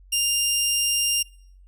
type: tone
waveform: 15% pulse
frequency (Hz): 2800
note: F7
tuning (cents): +4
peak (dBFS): -13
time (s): 0.12-1.23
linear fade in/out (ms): 10
effects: noise-tail reverb RT60 0.6 s tail -24 dB re dry + added 46 Hz sine -47 dBFS peak until 1.67 s